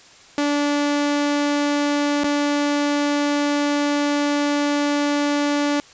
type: tone with dropouts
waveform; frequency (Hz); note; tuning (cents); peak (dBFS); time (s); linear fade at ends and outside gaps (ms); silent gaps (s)
sawtooth; 290; D4; -22; -14; 0.38-5.8; 1; 2.237-2.243
effects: white hiss -47 dBFS RMS until 5.93 s + resampled to 16000 Hz